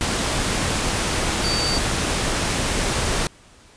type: tone in noise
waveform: sine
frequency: 4600 Hz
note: D8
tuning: 37 cents flat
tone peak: -23 dBFS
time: 1.44-1.78 s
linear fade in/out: 0 ms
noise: pink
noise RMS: -22 dBFS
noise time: 0.01-3.27 s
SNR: -4 dB
effects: pink hiss -50 dBFS RMS until 3.76 s + resampled to 22050 Hz